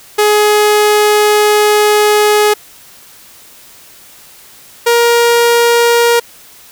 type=tone pair in turn; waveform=sawtooth; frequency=420 / 471.4 Hz; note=G#4 / A#4; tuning=+19 / +19 cents; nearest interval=major second; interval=200 cents; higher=second; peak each=-3 dBFS; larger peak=neither; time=0.18-2.54 / 4.86-6.2 s; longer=first; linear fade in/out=10 ms; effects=white hiss -39 dBFS RMS until 6.71 s